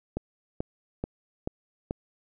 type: click train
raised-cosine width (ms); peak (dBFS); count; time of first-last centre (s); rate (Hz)
2; -16; 5; 0.17-1.909; 2.3
effects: none